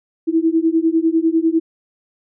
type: beating tone pair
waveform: sine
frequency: 321.1 / 331.1 Hz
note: E4 / E4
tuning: -45 / +8 cents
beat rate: 10 Hz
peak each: -16 dBFS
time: 0.27-1.6 s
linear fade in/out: 20 ms
effects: none